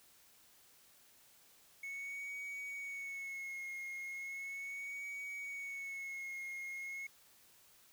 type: tone with vibrato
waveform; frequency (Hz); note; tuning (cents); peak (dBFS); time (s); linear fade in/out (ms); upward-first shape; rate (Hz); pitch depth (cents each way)
triangle; 2200; C#7; -14; -40; 1.83-7.07; 5; sine; 0.37; 41
effects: white hiss -65 dBFS RMS until 7.92 s